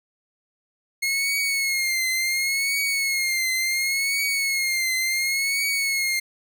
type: tone with vibrato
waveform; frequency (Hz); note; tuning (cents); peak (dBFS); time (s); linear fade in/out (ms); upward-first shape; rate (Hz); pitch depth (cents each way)
sawtooth; 2155; C#7; -49; -18; 1.02-6.2; 10; triangle; 0.7; 82
effects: none